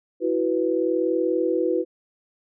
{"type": "chord", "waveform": "sine", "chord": "E suspended second", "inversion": "none", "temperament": "equal", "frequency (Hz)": [329.6, 370, 493.9], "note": ["E4", "F#4", "B4"], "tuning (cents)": [0, 0, 0], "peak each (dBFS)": -24, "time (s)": [0.2, 1.85], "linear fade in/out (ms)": 50, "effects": []}